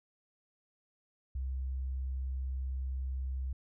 sine tone, 65.41 Hz, C2, in tune, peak -33 dBFS, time 1.35-3.53 s, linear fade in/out 5 ms, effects none

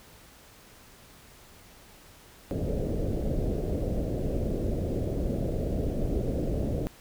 pink low-pass noise, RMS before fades -29 dBFS, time 2.51-6.87 s, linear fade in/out 0 ms, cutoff 620 Hz, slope 48 dB/octave, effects pink hiss -53 dBFS RMS until 7 s

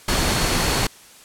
sine tone in noise, 4372 Hz, C#8, 25 cents flat, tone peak -31 dBFS, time 0.08-0.87 s, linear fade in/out 5 ms, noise pink, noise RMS -20 dBFS, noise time 0.08-0.87 s, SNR -14 dB, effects white hiss -46 dBFS RMS until 1.24 s + low-pass 11000 Hz 12 dB/octave

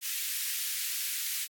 white high-pass noise, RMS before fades -33 dBFS, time 0.01-1.48 s, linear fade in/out 50 ms, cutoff 1800 Hz, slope 24 dB/octave, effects AAC 64 kbps

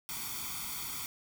white noise with comb filter, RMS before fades -39 dBFS, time 0.09-1.06 s, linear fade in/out 0 ms, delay 0.88 ms, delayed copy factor +0.95, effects none

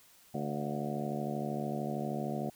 harmonic tone with a mistuned harmonic, 73.1 Hz, D2, 7 cents flat, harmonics 2 / 3 / 4 / 5 / 6 / 7 / 8 / 9 / 10, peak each -39 / -37 / -44 / -42 / -46 / -46 / -43 / -45 / -42 dBFS, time 0.34-2.5 s, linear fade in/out 5 ms, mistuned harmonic 9, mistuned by +56 cents, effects white hiss -61 dBFS RMS until 2.55 s

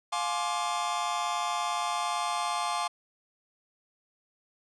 45% pulse chord, D half-diminished seventh, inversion first, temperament just, 704.8 / 845.8 / 1057.2 / 1174.7 Hz, F5 / Ab5 / C6 / D6, +16 / +31 / +18 / 0 cents, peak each -34 dBFS, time 0.12-2.88 s, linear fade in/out 10 ms, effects resampled to 22050 Hz

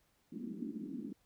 pink band-pass noise, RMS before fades -43 dBFS, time 0.32-1.13 s, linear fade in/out 5 ms, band 200 to 320 Hz, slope 48 dB/octave, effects pink hiss -74 dBFS RMS until 1.25 s

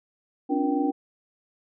sine tone cluster, 268 / 292.9 / 353.3 / 475.4 / 778 Hz, C4 / D4 / F4 / A#4 / G5, +42 / -5 / +20 / +34 / -13 cents, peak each -28 / -24 / -32 / -33 / -30 dBFS, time 0.49-0.92 s, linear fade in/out 20 ms, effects none

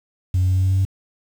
sine tone with pitch steps, 91.6 / 92.29 / 92.99 / 93.69 / 94.39 / 95.1 / 95.82 Hz, F#2 / F#2 / F#2 / F#2 / F#2 / F#2 / G2, -17 / -4 / +9 / +22 / +35 / +48 / -39 cents, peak -13 dBFS, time 0.34-0.851 s, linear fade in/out 5 ms, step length 73 ms, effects tanh soft clip ceiling -12 dBFS + 7-bit

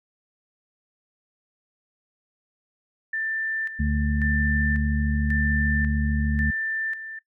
sine tone with tremolo, 1778 Hz, A6, 18 cents sharp, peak -25 dBFS, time 3.13-7.19 s, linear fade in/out 5 ms, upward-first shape square, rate 0.92 Hz, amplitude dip 65%
harmonic tone, 73.42 Hz, D2, in tune, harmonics 1 / 2 / 3, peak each -23 / -29 / -26 dBFS, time 3.79-6.51 s, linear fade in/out 10 ms
effects noise-tail reverb RT60 0.1 s tail -19 dB re dry

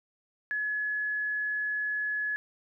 sine tone, 1699 Hz, G#6, 39 cents sharp, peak -28 dBFS, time 0.51-2.36 s, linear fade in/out 0 ms, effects none

